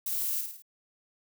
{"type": "noise with echo", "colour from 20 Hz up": "violet", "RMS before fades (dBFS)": -32, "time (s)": [0.06, 0.41], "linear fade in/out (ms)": 5, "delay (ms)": 53, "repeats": 4, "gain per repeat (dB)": -5, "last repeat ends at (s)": 0.622, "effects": []}